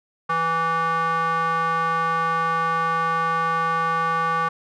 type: tone with band-pass filter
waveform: square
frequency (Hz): 164.81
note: E3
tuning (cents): 0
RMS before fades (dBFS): -22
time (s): 0.29-4.49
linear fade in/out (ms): 10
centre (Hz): 1200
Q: 4.4
effects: none